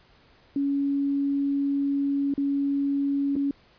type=tone with dropouts; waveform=sine; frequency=280 Hz; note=C#4; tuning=18 cents sharp; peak=-22 dBFS; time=0.56-3.51 s; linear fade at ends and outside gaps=2 ms; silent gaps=2.339-2.378 / 3.356-3.363 s; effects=pink hiss -58 dBFS RMS until 3.78 s + resampled to 11025 Hz